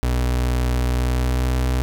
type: tone with pitch glide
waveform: 35% pulse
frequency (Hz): 61.74 to 63.07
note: B1 to B1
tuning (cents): 0 to +37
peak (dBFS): -16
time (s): 0.03-1.82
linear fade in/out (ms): 0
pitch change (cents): +37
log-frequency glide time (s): 0.95-1.59
effects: none